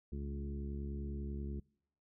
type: harmonic tone with a mistuned harmonic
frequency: 70.2 Hz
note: C#2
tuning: 22 cents sharp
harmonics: 1 / 2 / 3 / 4 / 5 / 6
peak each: -40 / -47 / -45 / -55 / -50 / -56 dBFS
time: 0.12-1.6 s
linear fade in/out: 5 ms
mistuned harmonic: 2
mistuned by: +19 cents
effects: noise-tail reverb RT60 0.7 s tail -26 dB re dry